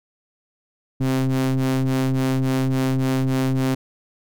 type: ring-modulated tone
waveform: square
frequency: 65.41 Hz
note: C2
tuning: in tune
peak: -16 dBFS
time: 1-3.75 s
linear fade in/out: 10 ms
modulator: 198 Hz
effects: none